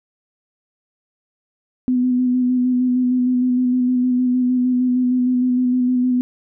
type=tone with vibrato; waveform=sine; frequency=250.6 Hz; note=B3; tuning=25 cents sharp; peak=-14 dBFS; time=1.88-6.21 s; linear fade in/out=0 ms; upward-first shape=square; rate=6.5 Hz; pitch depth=17 cents each way; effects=none